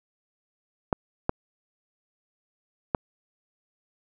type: clicks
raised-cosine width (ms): 1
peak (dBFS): -8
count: 3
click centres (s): 0.928 / 1.294 / 2.948
effects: none